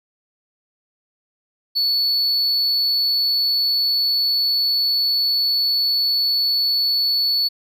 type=tone; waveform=triangle; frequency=4435 Hz; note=C#8; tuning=in tune; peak=-15 dBFS; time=1.75-7.49 s; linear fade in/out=20 ms; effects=none